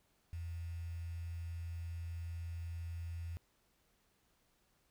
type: tone with quantisation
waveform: sine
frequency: 84.3 Hz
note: E2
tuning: 39 cents sharp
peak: -40 dBFS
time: 0.33-3.37 s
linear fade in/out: 0 ms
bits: 10
effects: pink hiss -75 dBFS RMS until 4.9 s